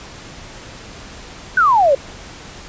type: exponential sweep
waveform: sine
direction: down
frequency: 1549 to 523.3 Hz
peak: -9 dBFS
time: 1.57-1.95 s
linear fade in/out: 5 ms
effects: pink hiss -36 dBFS RMS until 2.68 s + resampled to 16000 Hz